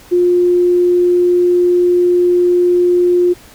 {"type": "tone", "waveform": "sine", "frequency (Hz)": 354.7, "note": "F4", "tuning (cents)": 27, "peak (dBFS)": -8, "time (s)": [0.11, 3.34], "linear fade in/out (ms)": 20, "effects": ["pink hiss -41 dBFS RMS until 3.54 s"]}